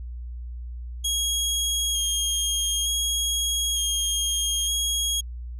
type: tone with vibrato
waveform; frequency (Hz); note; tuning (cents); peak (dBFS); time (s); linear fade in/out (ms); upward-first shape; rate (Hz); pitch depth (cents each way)
20% pulse; 3267; G#7; -29; -17; 1.04-5.21; 10; square; 0.55; 14
effects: added 60 Hz sine -32 dBFS peak until 5.59 s